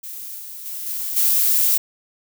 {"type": "noise with level steps", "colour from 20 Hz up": "violet", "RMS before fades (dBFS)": [-33, -35, -30, -26, -17], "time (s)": [0.03, 1.78], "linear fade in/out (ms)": 10, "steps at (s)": [0.38, 0.65, 0.86, 1.16], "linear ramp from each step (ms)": 10, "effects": []}